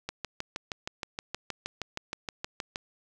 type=click train; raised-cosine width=0.2 ms; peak=-16 dBFS; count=18; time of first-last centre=0.09-2.759 s; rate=6.37 Hz; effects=none